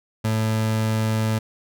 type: tone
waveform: 30% pulse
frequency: 110 Hz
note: A2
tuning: in tune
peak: -17 dBFS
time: 0.24-1.39 s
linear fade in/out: 10 ms
effects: none